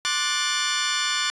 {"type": "chord", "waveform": "15% pulse", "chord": "D dominant seventh", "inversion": "third", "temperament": "just", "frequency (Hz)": [1057.2, 1174.7, 1468.3, 1762], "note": ["C6", "D6", "F#6", "A6"], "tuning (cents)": [18, 0, -14, 2], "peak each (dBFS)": [-26, -22, -20, -22], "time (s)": [0.05, 1.3], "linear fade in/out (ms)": 0, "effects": ["resampled to 22050 Hz"]}